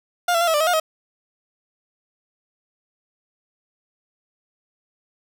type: tone with pitch steps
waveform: 30% pulse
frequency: 706 / 672 / 692 / 647 / 592 / 638 / 713 / 634 Hz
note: F5 / E5 / F5 / E5 / D5 / D#5 / F5 / D#5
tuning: +19 / +33 / -16 / -32 / +14 / +43 / +36 / +32 cents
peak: -14 dBFS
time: 0.28-0.8 s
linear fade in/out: 5 ms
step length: 65 ms
effects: none